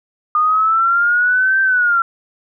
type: linear two-way sweep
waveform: sine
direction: up then down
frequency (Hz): 1216 to 1568 to 1352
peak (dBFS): -11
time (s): 0.35-2.02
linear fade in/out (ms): 2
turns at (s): 1.61
effects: none